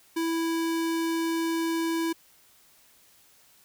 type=tone; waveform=square; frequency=329.6 Hz; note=E4; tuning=in tune; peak=-26 dBFS; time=0.16-2.13 s; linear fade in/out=10 ms; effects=white hiss -59 dBFS RMS until 3.64 s